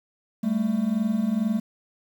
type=tone pair together; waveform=triangle; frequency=200 / 222.2 Hz; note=G3 / A3; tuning=+35 / +17 cents; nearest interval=major second; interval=182 cents; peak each=-24 / -21 dBFS; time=0.43-1.6 s; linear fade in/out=10 ms; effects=8-bit